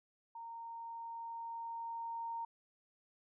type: tone with level ramp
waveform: sine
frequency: 923 Hz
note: A#5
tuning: 17 cents flat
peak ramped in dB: -45 to -38 dBFS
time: 0.35-2.45 s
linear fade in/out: 5 ms
effects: none